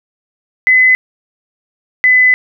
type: tone pair in turn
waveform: sine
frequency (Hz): 2023 / 2010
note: B6 / B6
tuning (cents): +41 / +30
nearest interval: unison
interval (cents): 11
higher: first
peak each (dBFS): -5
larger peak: neither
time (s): 0.67-0.95 / 2.04-2.34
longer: second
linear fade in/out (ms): 0
effects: none